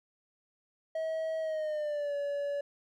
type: tone with pitch glide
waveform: triangle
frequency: 641 to 571.1 Hz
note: E5 to D5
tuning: -49 to -49 cents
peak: -29 dBFS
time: 0.95-2.61 s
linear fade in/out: 5 ms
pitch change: -200 cents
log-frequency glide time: 1.4-2.15 s
effects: none